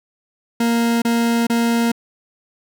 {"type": "tone bursts", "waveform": "40% pulse", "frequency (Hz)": 233.1, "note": "A#3", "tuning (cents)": 0, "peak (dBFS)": -14, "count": 3, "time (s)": [0.6, 1.918], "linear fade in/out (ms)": 5, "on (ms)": 420, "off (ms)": 29, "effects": []}